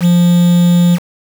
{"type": "tone with quantisation", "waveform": "triangle", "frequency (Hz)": 174.61, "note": "F3", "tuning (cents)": 0, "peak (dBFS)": -4, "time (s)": [0, 0.99], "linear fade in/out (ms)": 50, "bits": 4, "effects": []}